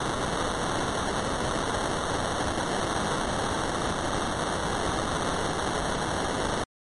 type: noise with sample-and-hold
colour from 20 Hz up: white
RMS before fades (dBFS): -28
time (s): 0-6.64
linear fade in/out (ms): 5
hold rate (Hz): 2450
effects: MP3 48 kbps